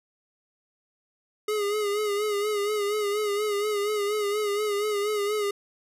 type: tone with vibrato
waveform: square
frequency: 415.3 Hz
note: G#4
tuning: in tune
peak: -25 dBFS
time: 1.48-5.51 s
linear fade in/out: 5 ms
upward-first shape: sine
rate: 4.2 Hz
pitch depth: 53 cents each way
effects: resampled to 32000 Hz